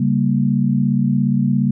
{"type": "chord", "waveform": "sine", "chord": "G diminished", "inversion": "second", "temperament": "equal", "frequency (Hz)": [138.59, 196, 233.1], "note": ["Db3", "G3", "Bb3"], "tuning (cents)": [0, 0, 0], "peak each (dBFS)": -18, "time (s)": [0, 1.71], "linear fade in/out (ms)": 5, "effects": []}